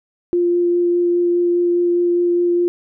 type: tone with vibrato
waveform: sine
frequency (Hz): 349.2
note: F4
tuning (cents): 0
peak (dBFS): -13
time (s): 0.33-2.68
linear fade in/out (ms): 0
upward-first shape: sine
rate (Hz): 4.9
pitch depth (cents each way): 8
effects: none